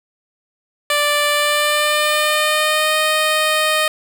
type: tone with pitch glide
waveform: 10% pulse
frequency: 587.3 to 619 Hz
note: D5 to D#5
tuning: 0 to -9 cents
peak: -6 dBFS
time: 0.9-3.88 s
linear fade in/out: 2 ms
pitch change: +91 cents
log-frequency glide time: 1.33-2.97 s
effects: none